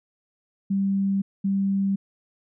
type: tone pair in turn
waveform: sine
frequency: 196 / 196 Hz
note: G3 / G3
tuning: 0 / 0 cents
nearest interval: unison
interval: 0 cents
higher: neither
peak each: -20 dBFS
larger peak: neither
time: 0.7-1.22 / 1.44-1.96 s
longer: neither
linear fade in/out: 10 ms
effects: none